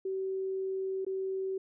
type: tone with dropouts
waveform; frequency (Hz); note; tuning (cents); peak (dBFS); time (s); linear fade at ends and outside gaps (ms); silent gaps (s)
sine; 382; G4; -45; -31; 0.05-1.58; 5; 1.049-1.065
effects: none